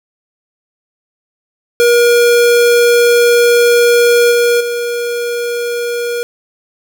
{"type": "tone with level steps", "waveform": "square", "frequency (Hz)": 477, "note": "A#4", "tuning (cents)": 40, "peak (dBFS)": [-7, -9, -16], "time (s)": [1.8, 6.23], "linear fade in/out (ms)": 0, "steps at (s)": [4.31, 4.6], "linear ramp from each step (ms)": 10, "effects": []}